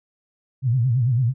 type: tone with vibrato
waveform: sine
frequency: 123.2 Hz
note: B2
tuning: 4 cents flat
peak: -16 dBFS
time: 0.62-1.34 s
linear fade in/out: 50 ms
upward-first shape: sine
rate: 9 Hz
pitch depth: 150 cents each way
effects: none